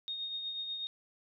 sine tone with tremolo, 3707 Hz, A#7, 10 cents flat, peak -34 dBFS, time 0.08-0.87 s, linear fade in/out 0 ms, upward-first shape triangle, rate 8.2 Hz, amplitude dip 45%, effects none

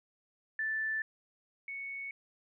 sine tone pair in turn, 1760 / 2217 Hz, A6 / C#7, 0 / 0 cents, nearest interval major third, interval 400 cents, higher second, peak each -31 / -38 dBFS, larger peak first, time 0.59-1.02 / 1.68-2.11 s, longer neither, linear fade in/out 2 ms, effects none

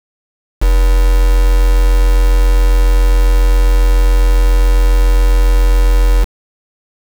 sine tone with quantisation, 43.65 Hz, F1, in tune, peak -6 dBFS, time 0.61-6.25 s, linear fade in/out 20 ms, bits 3, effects none

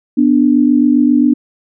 sine tone pair together, 246.6 / 294.1 Hz, B3 / D4, -2 / +3 cents, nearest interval minor third, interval 305 cents, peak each -10 dBFS, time 0.17-1.34 s, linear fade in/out 10 ms, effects none

